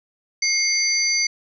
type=tone cluster; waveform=sine; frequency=2141 / 4637 / 6020 Hz; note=C7 / D8 / F#8; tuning=+39 / -23 / +29 cents; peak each=-22 dBFS; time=0.42-1.27 s; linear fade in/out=5 ms; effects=none